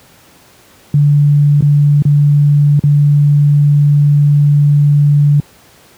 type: tone with dropouts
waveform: sine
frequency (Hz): 145.4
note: D3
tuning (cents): -17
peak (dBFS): -5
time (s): 0.94-5.4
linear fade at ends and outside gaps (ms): 2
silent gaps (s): 1.608-1.623 / 2.022-2.052 / 2.794-2.837
effects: pink hiss -44 dBFS RMS until 5.97 s + high-pass 80 Hz 12 dB/octave